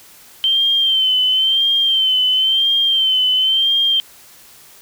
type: tone with vibrato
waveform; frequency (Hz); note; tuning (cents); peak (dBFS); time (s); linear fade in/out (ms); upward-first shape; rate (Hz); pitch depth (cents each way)
sine; 3114; G7; -12; -12; 0.44-4; 0; sine; 0.97; 53
effects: white hiss -44 dBFS RMS until 4.81 s